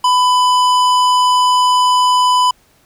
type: tone with hard clipping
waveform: sine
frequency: 999 Hz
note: B5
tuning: 20 cents sharp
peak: -11 dBFS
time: 0.04-2.51 s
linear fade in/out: 5 ms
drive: 14 dB
effects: pink hiss -53 dBFS RMS until 2.85 s